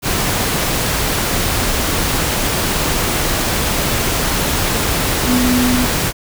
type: tone in noise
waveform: sine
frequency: 248.7 Hz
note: B3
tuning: 12 cents sharp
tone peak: -13 dBFS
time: 5.25-5.87 s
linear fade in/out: 50 ms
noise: pink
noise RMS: -17 dBFS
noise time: 0.02-6.13 s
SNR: +1 dB
effects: none